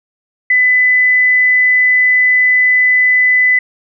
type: tone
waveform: sine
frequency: 2003 Hz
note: B6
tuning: 24 cents sharp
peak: -7 dBFS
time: 0.5-3.59 s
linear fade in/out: 5 ms
effects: none